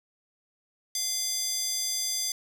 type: tone with high-pass filter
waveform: square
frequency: 690 Hz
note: F5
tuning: 21 cents flat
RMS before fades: -30 dBFS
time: 0.95-2.32 s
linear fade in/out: 2 ms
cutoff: 5400 Hz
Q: 2.5
effects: none